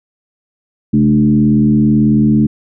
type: tone with frequency modulation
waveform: sine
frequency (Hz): 216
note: A3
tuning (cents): -32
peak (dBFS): -7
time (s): 0.93-2.47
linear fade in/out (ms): 10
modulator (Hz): 78.2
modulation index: 0.96
effects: none